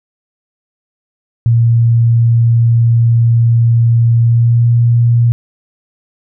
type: tone with pitch glide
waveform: sine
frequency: 116.54 to 118.3 Hz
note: A#2 to A#2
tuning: 0 to +26 cents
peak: -6 dBFS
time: 1.46-5.32 s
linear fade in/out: 0 ms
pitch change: +26 cents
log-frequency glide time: 4.21-4.66 s
effects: none